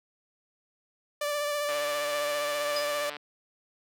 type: tone with vibrato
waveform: sawtooth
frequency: 586 Hz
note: D5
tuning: 4 cents flat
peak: -24 dBFS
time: 1.21-3.1 s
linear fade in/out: 5 ms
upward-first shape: triangle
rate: 15 Hz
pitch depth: 28 cents each way
type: click train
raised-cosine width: 0.3 ms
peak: -22 dBFS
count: 218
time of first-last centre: 1.69-3.166 s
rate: 147 Hz
type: tone with exponential decay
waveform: triangle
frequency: 4978 Hz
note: D#8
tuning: in tune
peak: -27 dBFS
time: 2.76-2.94 s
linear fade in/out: 5 ms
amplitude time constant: 39 ms
effects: high-pass 300 Hz 12 dB/octave